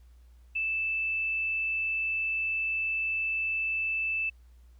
sine tone, 2637 Hz, E7, in tune, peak -27 dBFS, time 0.55-4.3 s, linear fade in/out 10 ms, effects added 60 Hz sine -52 dBFS peak until 4.79 s + pink hiss -71 dBFS RMS until 4.79 s

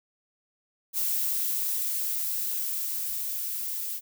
violet noise with level ramp, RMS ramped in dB -27 to -33 dBFS, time 0.93-4.01 s, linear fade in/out 50 ms, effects none

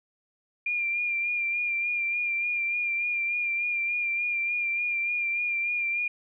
sine tone with vibrato, 2396 Hz, D7, 34 cents sharp, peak -25 dBFS, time 0.66-6.08 s, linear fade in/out 5 ms, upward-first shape sine, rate 3.4 Hz, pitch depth 31 cents each way, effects none

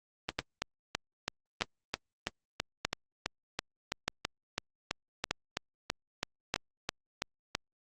two click trains, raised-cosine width 0.2 ms, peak -13 / -11 dBFS, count 23 / 6, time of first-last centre 0.29-7.551 / 0.39-6.54 s, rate 3.03 / 0.813 Hz, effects Opus 24 kbps

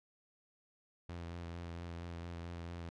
sawtooth tone with vibrato, 85.4 Hz, F2, 38 cents flat, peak -39 dBFS, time 1.09-2.89 s, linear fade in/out 0 ms, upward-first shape sine, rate 4.4 Hz, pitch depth 23 cents each way, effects low-pass 5000 Hz 12 dB/octave

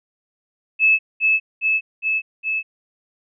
sine tone with echo, 2605 Hz, E7, 21 cents flat, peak -11 dBFS, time 0.79-0.99 s, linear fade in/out 50 ms, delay 410 ms, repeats 4, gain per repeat -2 dB, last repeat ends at 2.63 s, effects none

